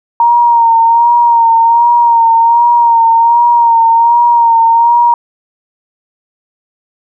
sine tone with vibrato, 932.3 Hz, A#5, in tune, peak -4 dBFS, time 0.2-5.14 s, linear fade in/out 2 ms, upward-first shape sine, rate 1.3 Hz, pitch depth 37 cents each way, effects none

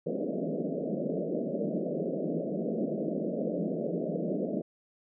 pink band-pass noise, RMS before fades -32 dBFS, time 0.06-4.62 s, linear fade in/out 10 ms, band 160 to 640 Hz, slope 96 dB/octave, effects none

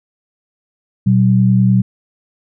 sine tone pair together, 119.98 / 190 Hz, B2 / F#3, -50 / +46 cents, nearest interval minor sixth, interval 796 cents, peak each -11 dBFS, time 1.06-1.82 s, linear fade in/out 10 ms, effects none

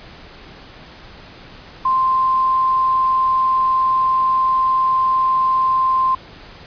sine tone with quantisation, 1045 Hz, C6, 2 cents flat, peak -13 dBFS, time 1.85-6.15 s, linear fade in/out 5 ms, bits 7, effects pink hiss -40 dBFS RMS until 6.66 s + resampled to 11025 Hz

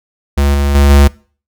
square tone with level steps, 70.6 Hz, C#2, 32 cents sharp, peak -9 / -11 / -6 / -4 dBFS, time 0.37-1.08 s, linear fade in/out 10 ms, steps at 0.54 / 0.75 / 0.9 s, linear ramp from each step 2 ms, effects noise-tail reverb RT60 0.4 s tail -23 dB re dry

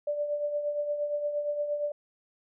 sine tone with tremolo, 587.3 Hz, D5, in tune, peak -25 dBFS, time 0.07-1.92 s, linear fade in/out 5 ms, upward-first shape triangle, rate 8.6 Hz, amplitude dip 60%, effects none

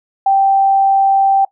sine tone, 782 Hz, G5, 4 cents flat, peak -8 dBFS, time 0.26-1.45 s, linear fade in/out 5 ms, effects noise-tail reverb RT60 0.1 s tail -20 dB re dry

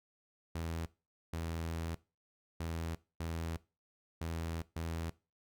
sawtooth tone bursts at uneven times, 82.41 Hz, E2, in tune, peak -33 dBFS, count 6, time 0.55-0.86 / 1.33-1.95 / 2.6-2.95 / 3.2-3.57 / 4.21-4.62 / 4.76-5.1 s, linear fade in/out 5 ms, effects noise-tail reverb RT60 0.3 s tail -20 dB re dry

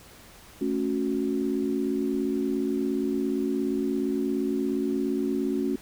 sine chord, F# minor, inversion first, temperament equal with one note detuned, 220 / 277.2 / 366 Hz, A3 / C#4 / F#4, 0 / 0 / -19 cents, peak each -30 / -27 / -29 dBFS, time 0.61-5.76 s, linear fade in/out 5 ms, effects pink hiss -50 dBFS RMS until 5.81 s

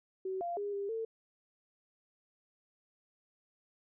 sine tone with pitch steps, 378.3 / 692 / 407.6 / 400 / 449.4 Hz, F#4 / F5 / G#4 / G4 / A4, +38 / -16 / -32 / +35 / +37 cents, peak -34 dBFS, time 0.25-1.05 s, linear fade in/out 5 ms, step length 160 ms, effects none

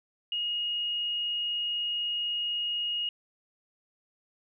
sine tone, 2872 Hz, F7, 48 cents sharp, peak -28 dBFS, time 0.32-3.09 s, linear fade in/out 2 ms, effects none

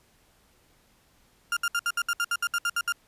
35% pulse tone bursts, 1400 Hz, F6, 4 cents sharp, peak -22 dBFS, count 13, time 1.52-2.923 s, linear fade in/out 2 ms, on 47 ms, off 66 ms, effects pink hiss -63 dBFS RMS until 3.07 s + resampled to 32000 Hz

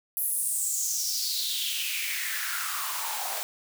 white noise with high-pass filter sweep, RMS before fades -30 dBFS, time 0.17-3.43 s, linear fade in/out 0 ms, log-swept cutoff 12000 to 660 Hz, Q 4.9, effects none

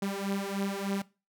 sawtooth beating tone pair, 195.9 / 199.2 Hz, G3 / G3, -1 / +28 cents, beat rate 3.3 Hz, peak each -30 dBFS, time 0.02-1.02 s, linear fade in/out 5 ms, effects noise-tail reverb RT60 0.3 s tail -20 dB re dry

